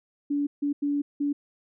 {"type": "tone bursts at uneven times", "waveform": "sine", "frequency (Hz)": 287.5, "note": "D4", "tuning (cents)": -37, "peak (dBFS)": -23, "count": 4, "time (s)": [[0.3, 0.47], [0.62, 0.73], [0.82, 1.02], [1.2, 1.33]], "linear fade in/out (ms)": 10, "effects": []}